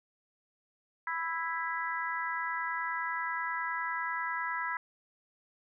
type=harmonic tone; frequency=329.9 Hz; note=E4; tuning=1 cent sharp; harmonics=3 / 4 / 5 / 6; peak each=-36 / -38 / -37 / -38 dBFS; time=1.07-4.77 s; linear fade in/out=2 ms; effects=none